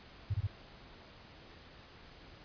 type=tone bursts; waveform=sine; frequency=100 Hz; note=G2; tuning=35 cents sharp; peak=-29 dBFS; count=3; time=0.3-0.472 s; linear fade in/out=10 ms; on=42 ms; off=23 ms; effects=pink hiss -55 dBFS RMS until 2.44 s + resampled to 11025 Hz